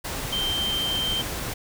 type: tone in noise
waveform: sine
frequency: 3136 Hz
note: G7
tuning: in tune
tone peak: -24 dBFS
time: 0.32-1.22 s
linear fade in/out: 10 ms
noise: pink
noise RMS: -31 dBFS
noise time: 0.04-1.54 s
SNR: +4 dB
effects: none